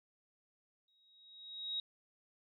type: tone with exponential growth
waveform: sine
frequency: 3796 Hz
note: A#7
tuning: 31 cents sharp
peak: -34 dBFS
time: 0.88-1.8 s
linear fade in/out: 2 ms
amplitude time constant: 200 ms
effects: none